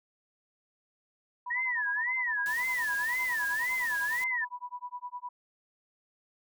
sine tone with tremolo, 983 Hz, B5, 8 cents flat, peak -34 dBFS, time 1.46-5.29 s, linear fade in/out 5 ms, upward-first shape sine, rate 9.8 Hz, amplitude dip 100%
sine tone with vibrato, 1840 Hz, A#6, 23 cents flat, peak -28 dBFS, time 1.5-4.45 s, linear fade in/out 10 ms, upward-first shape sine, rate 1.9 Hz, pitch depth 210 cents each way
white noise, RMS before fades -44 dBFS, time 2.46-4.24 s, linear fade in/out 0 ms
effects none

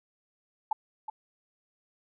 sine tone with echo, 866 Hz, A5, 28 cents flat, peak -23 dBFS, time 0.71-0.73 s, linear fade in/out 5 ms, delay 370 ms, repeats 1, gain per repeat -10 dB, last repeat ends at 1.1 s, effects none

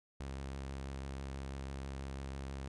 sawtooth tone with vibrato, 67.7 Hz, C#2, 40 cents flat, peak -37 dBFS, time 0.2-2.68 s, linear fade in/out 5 ms, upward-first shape triangle, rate 6.1 Hz, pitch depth 22 cents each way, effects resampled to 22050 Hz

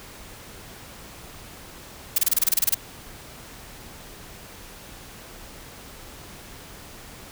blue noise bursts, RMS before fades -19 dBFS, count 12, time 2.16-2.745 s, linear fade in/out 5 ms, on 24 ms, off 27 ms, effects pink hiss -43 dBFS RMS until 7.31 s

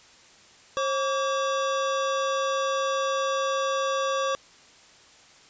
square tone pair together, 538 / 1147 Hz, C5 / D6, +48 / -41 cents, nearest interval octave + minor second, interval 1311 cents, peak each -27 / -28 dBFS, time 0.77-4.35 s, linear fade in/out 0 ms, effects white hiss -53 dBFS RMS until 5.49 s + resampled to 16000 Hz

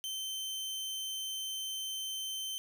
sawtooth tone, 3095 Hz, G7, 23 cents flat, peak -33 dBFS, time 0.04-2.58 s, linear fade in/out 0 ms, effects none

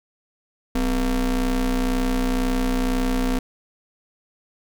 square ring-modulated tone, 113 Hz, A2, 47 cents sharp, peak -17 dBFS, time 0.75-3.39 s, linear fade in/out 5 ms, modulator 144 Hz, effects none

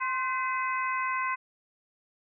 harmonic tone with a mistuned harmonic, 509 Hz, C5, 48 cents flat, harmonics 2 / 3 / 4 / 5, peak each -29 / -35 / -34 / -38 dBFS, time 0-1.36 s, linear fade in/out 20 ms, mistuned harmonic 2, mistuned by +50 cents, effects none

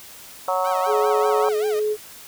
harmonic tone, 185 Hz, F#3, in tune, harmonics 3 / 4 / 5 / 6 / 7, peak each -24 / -25 / -26 / -27 / -27 dBFS, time 0.48-1.49 s, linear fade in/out 2 ms
sawtooth tone with vibrato, 698 Hz, F5, 1 cent flat, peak -27 dBFS, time 0.64-1.8 s, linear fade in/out 10 ms, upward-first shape sine, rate 5.1 Hz, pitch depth 240 cents each way
sine tone with pitch glide, 422.7 to 425.1 Hz, G#4 to G#4, +31 to +40 cents, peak -19 dBFS, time 0.86-1.97 s, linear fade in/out 50 ms, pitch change +9 cents, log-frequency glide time 1.06-1.41 s
effects white hiss -42 dBFS RMS until 2.27 s

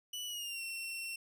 sawtooth tone with pitch glide, 2960 to 2714 Hz, F#7 to E7, 0 to +50 cents, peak -36 dBFS, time 0.13-1.16 s, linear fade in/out 5 ms, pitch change -150 cents, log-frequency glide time 0.26-0.62 s, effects none

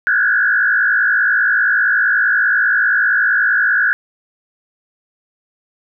sine tone with frequency modulation, 1568 Hz, G6, in tune, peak -11 dBFS, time 0.07-3.93 s, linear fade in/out 0 ms, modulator 55.2 Hz, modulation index 2.3, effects none

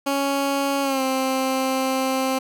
15% pulse tone with pitch glide, 277.7 to 263.3 Hz, C#4 to C4, +3 to +11 cents, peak -14 dBFS, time 0.06-2.39 s, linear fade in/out 10 ms, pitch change -92 cents, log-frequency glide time 0.82-1.02 s, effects none

